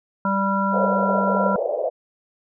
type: harmonic tone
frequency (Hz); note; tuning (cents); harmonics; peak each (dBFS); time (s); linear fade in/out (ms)
196; G3; 0; 1 / 3 / 5 / 7; -22 / -28 / -23 / -25; 0.25-1.56; 2
type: band-pass noise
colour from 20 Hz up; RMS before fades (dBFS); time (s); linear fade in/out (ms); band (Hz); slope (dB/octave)
pink; -24; 0.72-1.9; 20; 490 to 650; 48
effects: none